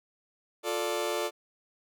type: chord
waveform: sawtooth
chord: D minor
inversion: first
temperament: just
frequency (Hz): 352.4 / 440.5 / 587.3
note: F4 / A4 / D5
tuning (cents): +16 / +2 / 0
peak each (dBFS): -30 / -29 / -29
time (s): 0.63-1.31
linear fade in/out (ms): 50
effects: none